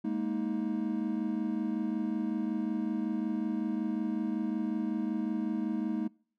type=chord; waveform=triangle; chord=Ab suspended second; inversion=none; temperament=equal with one note detuned; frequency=207.7 / 233.1 / 314.6 Hz; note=Ab3 / Bb3 / Eb4; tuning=0 / 0 / +19 cents; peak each=-32 dBFS; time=0.04-6.08 s; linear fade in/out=10 ms; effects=noise-tail reverb RT60 0.5 s tail -25 dB re dry